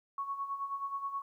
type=tone with tremolo; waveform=sine; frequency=1108.7 Hz; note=C#6; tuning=in tune; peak=-32 dBFS; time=0.18-1.22 s; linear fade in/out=2 ms; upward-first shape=sine; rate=9.4 Hz; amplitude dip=65%; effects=12-bit